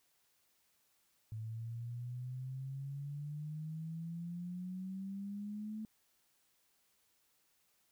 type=exponential sweep; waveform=sine; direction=up; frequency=109 to 218.9 Hz; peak=-40 dBFS; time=1.32-5.85 s; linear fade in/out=0 ms; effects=white hiss -75 dBFS RMS until 7.91 s